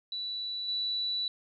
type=tone with level steps; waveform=sine; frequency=3951 Hz; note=B7; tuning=in tune; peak=-33 / -29 dBFS; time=0.12-1.28 s; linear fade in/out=2 ms; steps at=0.68 s; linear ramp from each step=5 ms; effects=none